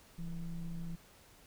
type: ring-modulated tone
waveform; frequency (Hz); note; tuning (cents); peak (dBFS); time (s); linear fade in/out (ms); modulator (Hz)
triangle; 76.4; D#2; -31; -32; 0.18-0.96; 10; 92.2
effects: tanh soft clip ceiling -29 dBFS + pink hiss -61 dBFS RMS until 1.46 s